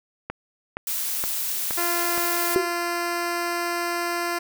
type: click train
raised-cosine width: 0.5 ms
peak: -14 dBFS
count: 5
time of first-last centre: 0.3-2.178 s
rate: 2.13 Hz
type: noise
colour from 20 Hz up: blue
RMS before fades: -27 dBFS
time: 0.87-2.55 s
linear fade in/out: 2 ms
type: tone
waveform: 10% pulse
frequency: 345.5 Hz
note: F4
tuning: 19 cents flat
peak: -16 dBFS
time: 1.77-4.39 s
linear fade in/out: 10 ms
type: tone with exponential decay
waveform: sine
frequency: 372.6 Hz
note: F#4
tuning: 12 cents sharp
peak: -14 dBFS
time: 2.56-2.74 s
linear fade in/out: 0 ms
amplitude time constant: 38 ms
effects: none